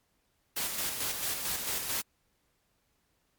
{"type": "noise with tremolo", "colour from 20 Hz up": "white", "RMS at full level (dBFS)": -32, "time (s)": [0.56, 2.02], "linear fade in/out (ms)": 10, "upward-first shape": "square", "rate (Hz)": 4.5, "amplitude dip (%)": 40, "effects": ["pink hiss -74 dBFS RMS until 3.38 s", "MP3 96 kbps"]}